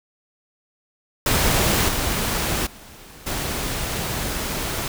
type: noise with level steps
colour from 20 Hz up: pink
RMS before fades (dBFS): -19 / -23 / -43 / -26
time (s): 1.26-4.88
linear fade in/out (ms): 2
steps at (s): 1.88 / 2.66 / 3.26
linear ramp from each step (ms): 10
effects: none